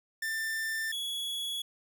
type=tone pair in turn; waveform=45% pulse; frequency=1784 / 3368 Hz; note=A6 / G#7; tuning=+23 / +24 cents; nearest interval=major seventh; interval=1101 cents; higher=second; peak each=-31 / -33 dBFS; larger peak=first; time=0.22-0.92 / 0.92-1.62 s; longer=neither; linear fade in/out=5 ms; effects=none